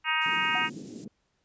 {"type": "harmonic tone", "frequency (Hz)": 314, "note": "D#4", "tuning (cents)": 16, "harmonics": [3, 4, 5, 6, 7, 8, 9], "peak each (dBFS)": [-32, -32, -32, -32, -32, -32, -32], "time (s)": [0.04, 0.7], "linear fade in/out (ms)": 50}
{"type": "noise with tremolo", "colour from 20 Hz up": "violet", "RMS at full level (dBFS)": -42, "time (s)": [0.21, 1.05], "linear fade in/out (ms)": 10, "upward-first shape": "triangle", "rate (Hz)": 9.2, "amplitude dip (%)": 30}
{"type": "band-pass noise", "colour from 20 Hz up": "pink", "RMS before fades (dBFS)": -42, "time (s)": [0.26, 1.08], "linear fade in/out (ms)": 0, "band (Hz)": [170, 360], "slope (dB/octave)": 24}
{"type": "tone with exponential decay", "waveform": "sine", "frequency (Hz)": 737, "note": "F#5", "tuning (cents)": -7, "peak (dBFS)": -29, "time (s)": [0.55, 0.73], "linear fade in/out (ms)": 2, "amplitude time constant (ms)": 39}
{"effects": ["pink hiss -74 dBFS RMS until 1.44 s", "resampled to 16000 Hz"]}